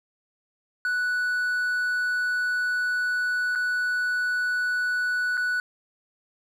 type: tone with dropouts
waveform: triangle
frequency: 1480 Hz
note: F#6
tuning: in tune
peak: -21 dBFS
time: 0.85-5.6 s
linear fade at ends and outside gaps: 1 ms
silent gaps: 3.552-3.557 / 5.371-5.376 s
effects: none